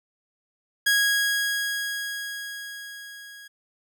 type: tone with level ramp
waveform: sawtooth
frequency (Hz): 1650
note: G#6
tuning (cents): -12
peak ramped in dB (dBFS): -14 to -39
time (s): 0.86-3.48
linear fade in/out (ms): 10
effects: none